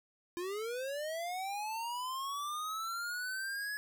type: linear sweep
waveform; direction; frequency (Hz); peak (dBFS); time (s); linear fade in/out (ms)
square; up; 340 to 1700; -37; 0.37-3.77; 0
effects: none